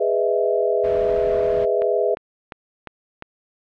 sine chord, E major seventh, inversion first, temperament just, 412 / 494.4 / 618.1 / 659.3 Hz, G#4 / B4 / D#5 / E5, -14 / +2 / -12 / 0 cents, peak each -21 / -22 / -25 / -22 dBFS, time 0-2.15 s, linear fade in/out 10 ms
pink noise, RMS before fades -33 dBFS, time 0.83-1.66 s, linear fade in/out 20 ms
click train, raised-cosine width 0.3 ms, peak -15 dBFS, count 5, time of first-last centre 1.82-3.224 s, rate 2.85 Hz
effects low-pass 2000 Hz 12 dB/octave

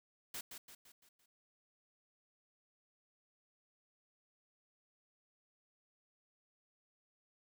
white noise with echo, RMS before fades -44 dBFS, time 0.34-0.41 s, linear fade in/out 5 ms, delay 170 ms, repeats 5, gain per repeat -6 dB, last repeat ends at 1.26 s, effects none

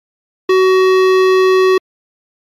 sine tone with hard clipping, 375 Hz, F#4, 23 cents sharp, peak -9 dBFS, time 0.49-1.78 s, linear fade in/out 5 ms, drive 17 dB, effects MP3 64 kbps

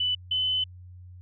sine tone pair in turn, 2986 / 3026 Hz, F#7 / F#7, +15 / +38 cents, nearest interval unison, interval 23 cents, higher second, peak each -23 dBFS, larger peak neither, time 0-0.15 / 0.31-0.64 s, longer second, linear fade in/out 5 ms, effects added 90 Hz sine -43 dBFS peak until 1.21 s

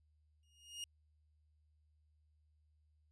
sawtooth tone with exponential growth, 2856 Hz, F7, 38 cents sharp, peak -37 dBFS, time 0.43-0.84 s, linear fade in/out 1 ms, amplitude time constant 87 ms, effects added 76 Hz sine -70 dBFS peak until 3.11 s + resampled to 24000 Hz

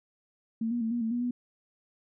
sine tone with pitch steps, 225.9 / 239.5 / 224.7 / 239 / 224.1 / 241.3 / 244.8 Hz, A3 / A#3 / A3 / A#3 / A3 / B3 / B3, +46 / +47 / +37 / +43 / +32 / -40 / -15 cents, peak -27 dBFS, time 0.61-1.31 s, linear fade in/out 5 ms, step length 100 ms, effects none

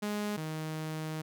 sawtooth tone pair in turn, 208.1 / 156.8 Hz, G#3 / D#3, +4 / +14 cents, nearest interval perfect fourth, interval 490 cents, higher first, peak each -28 / -31 dBFS, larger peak first, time 0.02-0.37 / 0.37-1.22 s, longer second, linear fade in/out 10 ms, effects none

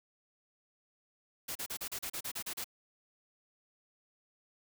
white noise bursts, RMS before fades -39 dBFS, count 11, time 1.48-2.644 s, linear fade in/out 10 ms, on 74 ms, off 35 ms, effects none

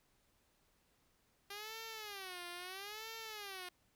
5% pulse tone with vibrato, 397.1 Hz, G4, 22 cents sharp, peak -34 dBFS, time 1.5-3.69 s, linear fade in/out 5 ms, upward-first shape sine, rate 0.76 Hz, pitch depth 220 cents each way, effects pink hiss -75 dBFS RMS until 3.95 s

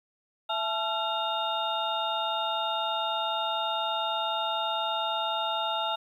sine tone cluster, 668 / 870 / 1362 / 2818 / 3669 Hz, E5 / A5 / F6 / F7 / A#7, +23 / -20 / -44 / +15 / -28 cents, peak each -34 / -31 / -34 / -37 / -33 dBFS, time 0.49-5.96 s, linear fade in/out 10 ms, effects 10-bit

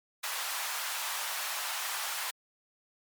pink high-pass noise, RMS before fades -35 dBFS, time 0.23-2.31 s, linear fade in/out 10 ms, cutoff 820 Hz, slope 24 dB/octave, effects MP3 96 kbps

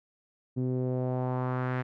sawtooth tone with low-pass filter sweep, 127.1 Hz, C3, 50 cents flat, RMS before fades -30 dBFS, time 0.56-1.83 s, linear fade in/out 20 ms, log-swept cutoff 300 to 1900 Hz, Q 2, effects none

